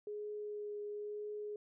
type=tone with vibrato; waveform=sine; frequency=417 Hz; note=G#4; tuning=7 cents sharp; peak=-40 dBFS; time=0.07-1.56 s; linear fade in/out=2 ms; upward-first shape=triangle; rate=1 Hz; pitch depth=12 cents each way; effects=none